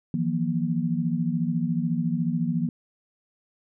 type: tone cluster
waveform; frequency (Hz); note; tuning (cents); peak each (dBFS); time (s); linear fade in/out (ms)
sine; 161.2 / 175.2 / 237.7; E3 / F3 / A#3; -38 / +6 / +34; -27; 0.14-2.69; 2
effects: none